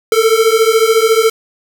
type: beating tone pair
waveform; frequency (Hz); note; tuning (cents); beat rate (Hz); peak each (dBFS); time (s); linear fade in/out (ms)
square; 440 / 454; A4 / A#4; 0 / -46; 14; -12; 0.12-1.3; 2
effects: none